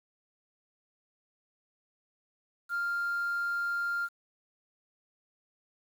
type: tone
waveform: sine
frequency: 1396.9 Hz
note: F6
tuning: in tune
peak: -27 dBFS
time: 2.69-4.09 s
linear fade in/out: 50 ms
effects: tanh soft clip ceiling -27 dBFS + 9-bit